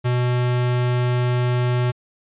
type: tone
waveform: square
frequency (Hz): 123.47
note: B2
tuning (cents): 0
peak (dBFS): -18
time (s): 0.04-1.92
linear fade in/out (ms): 20
effects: resampled to 8000 Hz